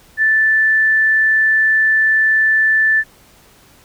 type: tone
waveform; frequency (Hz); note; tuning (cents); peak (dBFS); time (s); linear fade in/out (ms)
sine; 1759; A6; -1; -10; 0.17-3.04; 50
effects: pink hiss -48 dBFS RMS until 3.84 s